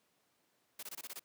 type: noise bursts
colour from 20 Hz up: white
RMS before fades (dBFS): -45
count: 7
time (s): 0.79-1.195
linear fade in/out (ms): 5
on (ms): 39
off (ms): 22
effects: pink hiss -75 dBFS RMS until 1.24 s + high-pass 200 Hz 12 dB/octave